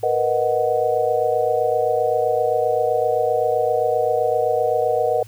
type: chord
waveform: sine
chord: B major seventh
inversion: third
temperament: equal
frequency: 466.2 / 493.9 / 622.3 / 740 Hz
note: A#4 / B4 / D#5 / F#5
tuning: 0 / 0 / 0 / 0 cents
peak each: -22 dBFS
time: 0.03-5.23 s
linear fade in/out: 5 ms
effects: added 108 Hz sine -40 dBFS peak until 5.27 s + white hiss -51 dBFS RMS until 5.27 s